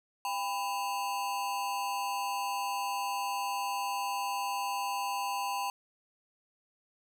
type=ring-modulated tone; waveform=square; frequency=900 Hz; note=A5; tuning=39 cents sharp; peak=-29 dBFS; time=0.25-5.7 s; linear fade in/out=0 ms; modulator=100 Hz; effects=none

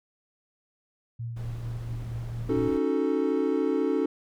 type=tone with tremolo; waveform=sine; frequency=116.54 Hz; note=A#2; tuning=in tune; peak=-30 dBFS; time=1.19-2.69 s; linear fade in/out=10 ms; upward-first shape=triangle; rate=4.4 Hz; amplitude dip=40%
type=noise; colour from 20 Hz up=brown; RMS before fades=-40 dBFS; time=1.36-2.78 s; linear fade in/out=10 ms
type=chord; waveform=triangle; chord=D# half-diminished seventh; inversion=third; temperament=equal; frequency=277.2 / 311.1 / 370 / 440 Hz; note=C#4 / D#4 / F#4 / A4; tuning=0 / 0 / 0 / 0 cents; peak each=-26 / -27 / -28 / -26 dBFS; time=2.49-4.06 s; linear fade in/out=5 ms
effects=none

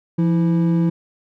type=tone pair together; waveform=triangle; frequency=170.17 / 326.2 Hz; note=F3 / E4; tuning=-45 / -18 cents; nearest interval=major seventh; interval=1127 cents; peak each=-13 / -20 dBFS; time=0.18-0.9 s; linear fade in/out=10 ms; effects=none

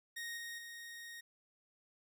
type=tone with level steps; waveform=sawtooth; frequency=1864.7 Hz; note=A#6; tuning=in tune; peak=-38 / -40 / -44 dBFS; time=0.16-1.21 s; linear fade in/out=10 ms; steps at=0.37 / 0.58 s; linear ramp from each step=5 ms; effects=13-bit

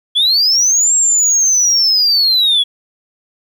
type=linear two-way sweep; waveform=sine; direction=up then down; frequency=3322 to 7590 to 3322 Hz; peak=-7 dBFS; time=0.15-2.64 s; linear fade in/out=20 ms; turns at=0.95 s; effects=tanh soft clip ceiling -7 dBFS + 8-bit

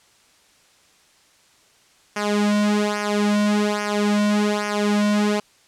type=tone with flanger; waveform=sawtooth; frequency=207.7 Hz; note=G#3; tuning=in tune; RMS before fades=-20 dBFS; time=2.16-5.4 s; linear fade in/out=5 ms; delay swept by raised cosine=0.25 to 2.45 ms; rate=1.2 Hz; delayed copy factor=-0.8; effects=white hiss -56 dBFS RMS until 5.67 s + low-pass 8000 Hz 12 dB/octave

